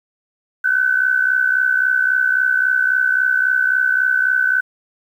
sine tone with amplitude modulation, 1514 Hz, F#6, 39 cents sharp, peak -10 dBFS, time 0.64-4.61 s, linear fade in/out 10 ms, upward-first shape sine, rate 63.7 Hz, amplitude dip 70%, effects 8-bit

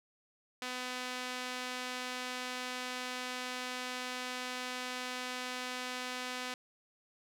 sawtooth tone with band-pass filter, 251.5 Hz, B3, 32 cents sharp, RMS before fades -40 dBFS, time 0.62-6.54 s, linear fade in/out 2 ms, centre 3200 Hz, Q 0.59, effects none

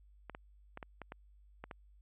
clicks, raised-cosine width 0.5 ms, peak -29 dBFS, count 8, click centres 0.297 / 0.349 / 0.774 / 0.828 / 1.017 / 1.121 / 1.64 / 1.712 s, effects added 50 Hz sine -59 dBFS peak until 2.01 s + resampled to 8000 Hz

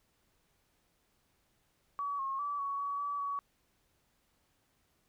sine tone with pitch steps, 1137 / 1082 / 1153 / 1119 / 1132 / 1147 / 1130 Hz, C#6 / C#6 / D6 / C#6 / C#6 / D6 / C#6, +44 / -42 / -32 / +16 / +36 / -41 / +33 cents, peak -33 dBFS, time 1.99-3.39 s, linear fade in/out 0 ms, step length 200 ms, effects pink hiss -74 dBFS RMS until 5.08 s

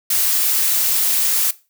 blue noise, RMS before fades -17 dBFS, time 0.1-1.51 s, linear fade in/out 5 ms, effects noise-tail reverb RT60 0.3 s tail -19 dB re dry

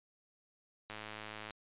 click train, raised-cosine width 0.3 ms, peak -28 dBFS, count 66, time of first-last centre 0.9-1.507 s, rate 107 Hz, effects resampled to 8000 Hz

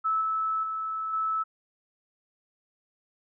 sine tone with level steps, 1306 Hz, E6, 17 cents flat, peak -23 / -25 / -29 / -25 dBFS, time 0.04-1.44 s, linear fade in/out 20 ms, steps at 0.21 / 0.63 / 1.13 s, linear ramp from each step 5 ms, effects none

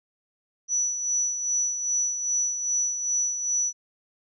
sine tone with tremolo, 5920 Hz, F#8, in tune, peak -21 dBFS, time 0.68-3.73 s, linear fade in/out 50 ms, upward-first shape sine, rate 2.5 Hz, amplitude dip 55%, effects none

